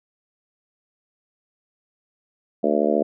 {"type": "harmonic tone", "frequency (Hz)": 74.2, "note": "D2", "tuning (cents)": 18, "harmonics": [3, 4, 5, 6, 7, 8, 9], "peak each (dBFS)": [-25, -25, -25, -25, -25, -25, -25], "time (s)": [2.63, 3.03], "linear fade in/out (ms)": 10, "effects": []}